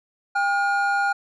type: tone pair together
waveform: triangle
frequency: 801 / 1427.2 Hz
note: G5 / F6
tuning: +37 / +37 cents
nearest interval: minor seventh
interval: 1000 cents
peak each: -20 dBFS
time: 0.35-1.13 s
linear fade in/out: 10 ms
effects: resampled to 22050 Hz